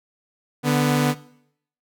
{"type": "tone pair together", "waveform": "sawtooth", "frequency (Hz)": [146.81, 246.9], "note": ["D3", "B3"], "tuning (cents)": [0, 0], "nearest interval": "major sixth", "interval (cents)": 900, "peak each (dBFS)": -16, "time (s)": [0.63, 1.15], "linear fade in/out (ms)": 50, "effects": ["noise-tail reverb RT60 0.7 s tail -19 dB re dry"]}